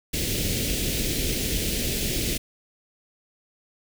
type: band-stop noise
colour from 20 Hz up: pink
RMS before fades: -26 dBFS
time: 0.13-2.38 s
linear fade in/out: 10 ms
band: 490 to 2300 Hz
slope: 24 dB/octave
effects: none